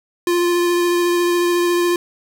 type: tone with vibrato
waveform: square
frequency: 349.2 Hz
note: F4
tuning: in tune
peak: -15 dBFS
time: 0.27-1.96 s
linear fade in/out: 2 ms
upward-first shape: triangle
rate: 14 Hz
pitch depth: 13 cents each way
effects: 9-bit